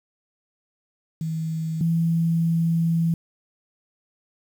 sine tone pair in turn, 160.6 / 165.88 Hz, E3 / E3, -45 / +11 cents, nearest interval minor second, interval 56 cents, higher second, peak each -24 / -18 dBFS, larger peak second, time 1.21-1.81 / 1.81-3.14 s, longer second, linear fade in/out 2 ms, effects 8-bit

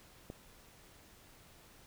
click, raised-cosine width 2 ms, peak -30 dBFS, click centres 0.301 s, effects pink hiss -60 dBFS RMS until 1.86 s

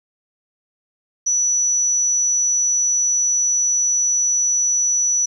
sine tone, 5920 Hz, F#8, in tune, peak -15 dBFS, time 1.26-5.26 s, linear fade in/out 10 ms, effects 9-bit

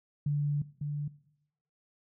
sine tone pair in turn, 145.6 / 146.33 Hz, D3 / D3, -15 / -6 cents, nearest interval unison, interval 9 cents, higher second, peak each -26 / -31 dBFS, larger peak first, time 0.26-0.62 / 0.81-1.08 s, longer first, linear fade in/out 5 ms, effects noise-tail reverb RT60 0.8 s tail -19 dB re dry

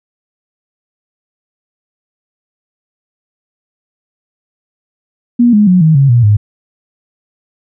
sine tone with pitch steps, 240 / 208.9 / 181.89 / 158.34 / 137.84 / 120 / 104.47 Hz, B3 / G#3 / F#3 / D#3 / C#3 / B2 / G#2, -49 / +10 / -29 / +31 / -9 / -49 / +11 cents, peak -4 dBFS, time 5.39-6.37 s, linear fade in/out 10 ms, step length 140 ms, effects none

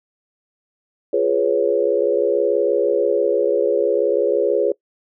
sine chord, C# dominant seventh, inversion first, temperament equal, 349.2 / 415.3 / 493.9 / 554.4 Hz, E#4 / G#4 / B4 / C#5, 0 / 0 / 0 / 0 cents, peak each -23 / -19 / -20 / -20 dBFS, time 1.13-4.72 s, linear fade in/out 5 ms, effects noise-tail reverb RT60 0.1 s tail -22 dB re dry

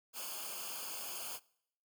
white noise with comb filter, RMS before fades -43 dBFS, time 0.13-1.4 s, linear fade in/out 50 ms, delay 0.52 ms, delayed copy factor -0.85, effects noise-tail reverb RT60 0.7 s tail -23 dB re dry

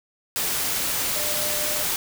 sine tone in noise, 601 Hz, D5, 40 cents sharp, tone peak -33 dBFS, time 1.16-1.83 s, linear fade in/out 0 ms, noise white, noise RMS -25 dBFS, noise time 0.36-1.96 s, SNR -11 dB, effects none

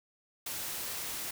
white noise, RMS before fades -38 dBFS, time 0.46-1.31 s, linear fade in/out 5 ms, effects none

